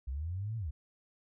sine linear two-way sweep, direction up then down, 60.8 to 116.1 to 62.6 Hz, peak -34 dBFS, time 0.07-0.71 s, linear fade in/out 10 ms, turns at 0.57 s, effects none

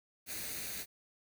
white noise with comb filter, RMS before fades -41 dBFS, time 0.26-0.86 s, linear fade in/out 50 ms, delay 0.47 ms, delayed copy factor +0.55, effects none

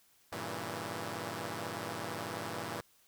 5% pulse chord, G diminished seventh, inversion none, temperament equal, 98 / 116.54 / 138.59 / 164.81 Hz, G2 / Bb2 / Db3 / Fb3, 0 / 0 / 0 / 0 cents, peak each -32 / -31 / -36 / -31 dBFS, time 0.32-2.81 s, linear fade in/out 5 ms, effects white hiss -67 dBFS RMS until 3.07 s

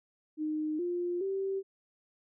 sine tone with pitch steps, 307.7 / 351.8 / 387.9 Hz, D#4 / F4 / G4, -19 / +13 / -18 cents, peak -30 dBFS, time 0.37-1.63 s, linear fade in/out 50 ms, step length 420 ms, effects none

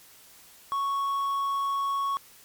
triangle tone with hard clipping, 1108.7 Hz, C#6, in tune, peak -26 dBFS, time 0.72-2.17 s, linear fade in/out 0 ms, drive 6 dB, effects white hiss -53 dBFS RMS until 2.44 s + MP3 96 kbps

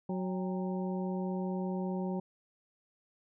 harmonic tone with a mistuned harmonic, 185 Hz, F#3, in tune, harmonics 1 / 2 / 3 / 4 / 5, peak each -33 / -39 / -43 / -45 / -47 dBFS, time 0.09-2.2 s, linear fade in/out 5 ms, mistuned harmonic 4, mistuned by +110 cents, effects none

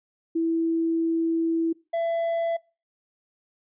sine / triangle tone pair in turn, 329.1 / 669.5 Hz, E4 / E5, -3 / +27 cents, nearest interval octave, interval 1230 cents, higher second, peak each -21 dBFS, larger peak neither, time 0.35-1.73 / 1.93-2.57 s, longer first, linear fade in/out 10 ms, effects noise-tail reverb RT60 0.3 s tail -23 dB re dry + resampled to 8000 Hz

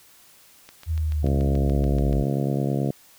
click train, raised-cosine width 0.2 ms, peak -25 dBFS, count 11, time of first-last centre 0.69-2.129 s, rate 6.95 Hz
sine linear sweep, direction down, 81.6 to 55 Hz, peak -21 dBFS, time 0.86-2.25 s, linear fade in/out 50 ms
harmonic tone, 69.3 Hz, C#2, in tune, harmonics 2 / 3 / 4 / 5 / 6 / 7 / 8 / 9 / 10, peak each -24 / -28 / -30 / -32 / -34 / -35 / -36 / -37 / -38 dBFS, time 1.23-2.91 s, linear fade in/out 5 ms
effects white hiss -53 dBFS RMS until 3.18 s

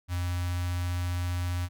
square tone with notch filter, 88.5 Hz, F2, 23 cents sharp, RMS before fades -30 dBFS, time 0.08-1.69 s, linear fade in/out 50 ms, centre 410 Hz, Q 0.55, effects none

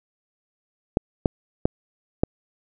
clicks, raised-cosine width 2 ms, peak -4 dBFS, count 4, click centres 0.971 / 1.258 / 1.655 / 2.235 s, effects none

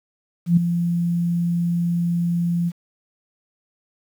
sine tone with ADSR envelope, 171.9 Hz, F3, 27 cents flat, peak -9 dBFS, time 0.46-2.72 s, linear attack 110 ms, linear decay 6 ms, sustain -9 dB, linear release 43 ms, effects 8-bit

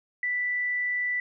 sine tone, 1975.5 Hz, B6, in tune, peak -25 dBFS, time 0.23-1.2 s, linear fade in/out 2 ms, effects none

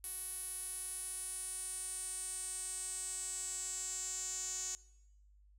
sawtooth tone with band-pass filter sweep, 373 Hz, F#4, 14 cents sharp, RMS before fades -42 dBFS, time 0.04-4.75 s, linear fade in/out 0 ms, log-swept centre 11000 to 6900 Hz, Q 9, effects noise-tail reverb RT60 0.9 s tail -22 dB re dry + added 50 Hz sine -61 dBFS peak until 5.58 s

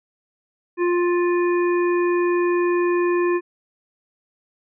harmonic tone, 351.1 Hz, F4, 9 cents sharp, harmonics 1 / 3 / 5 / 7, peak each -17 / -27 / -31 / -34 dBFS, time 0.77-3.41 s, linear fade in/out 50 ms, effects none

